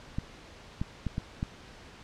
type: clicks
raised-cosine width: 5 ms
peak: -18 dBFS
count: 5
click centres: 0.185 / 0.815 / 1.067 / 1.181 / 1.429 s
effects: pink hiss -50 dBFS RMS until 2.03 s + low-pass 5000 Hz 12 dB/octave